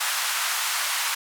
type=band-pass noise; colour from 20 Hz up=pink; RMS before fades=-26 dBFS; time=0-1.15 s; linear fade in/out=10 ms; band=970 to 14000 Hz; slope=24 dB/octave; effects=none